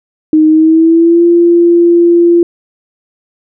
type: tone with pitch glide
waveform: sine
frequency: 311.2 to 343.3 Hz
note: D#4 to F4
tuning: 0 to -30 cents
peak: -3 dBFS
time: 0.33-2.43 s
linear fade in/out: 2 ms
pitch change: +170 cents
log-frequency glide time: 0.47-1.24 s
effects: none